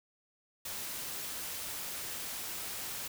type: noise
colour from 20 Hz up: white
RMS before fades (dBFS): -40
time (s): 0.65-3.08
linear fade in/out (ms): 5
effects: none